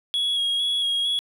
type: tone with vibrato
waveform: sine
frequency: 3322 Hz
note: G#7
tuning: in tune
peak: -18 dBFS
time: 0.14-1.19 s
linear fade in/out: 0 ms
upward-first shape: square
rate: 2.2 Hz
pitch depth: 19 cents each way
effects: tanh soft clip ceiling -20 dBFS + 9-bit